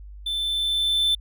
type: tone with level ramp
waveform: triangle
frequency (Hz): 3533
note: A7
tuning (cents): +6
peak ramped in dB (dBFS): -23 to -16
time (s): 0.26-1.15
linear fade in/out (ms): 5
effects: added 50 Hz sine -38 dBFS peak until 1.2 s